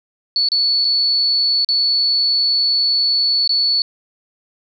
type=tone with dropouts; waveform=sine; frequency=4435 Hz; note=C#8; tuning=in tune; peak=-13 dBFS; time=0.36-3.82 s; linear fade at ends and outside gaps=1 ms; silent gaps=0.487-0.518 / 0.846-0.85 / 1.647-1.688 / 3.476-3.493 s; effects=none